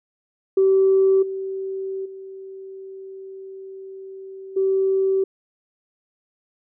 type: tone with level steps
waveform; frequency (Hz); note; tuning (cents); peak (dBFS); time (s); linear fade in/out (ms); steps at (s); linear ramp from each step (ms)
sine; 384.7; G4; -33; -12 / -25 / -34 / -16; 0.57-5.24; 5; 1.22 / 2.05 / 4.56; 10
effects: tanh soft clip ceiling -8 dBFS